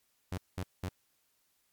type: tone bursts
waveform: sawtooth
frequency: 91.7 Hz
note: F#2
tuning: 15 cents flat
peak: -30 dBFS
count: 3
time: 0.32-0.888 s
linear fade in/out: 0 ms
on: 56 ms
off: 200 ms
effects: white hiss -74 dBFS RMS until 1.72 s + MP3 96 kbps